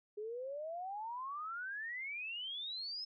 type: exponential sweep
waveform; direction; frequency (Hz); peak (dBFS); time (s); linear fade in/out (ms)
sine; up; 410 to 5230; -40; 0.17-3.05; 10
effects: none